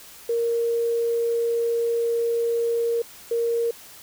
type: tone bursts at uneven times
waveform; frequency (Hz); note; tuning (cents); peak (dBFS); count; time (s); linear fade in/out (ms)
sine; 466.2; A#4; 0; -20; 2; 0.29-3.02 / 3.31-3.71; 5
effects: white hiss -45 dBFS RMS until 4.02 s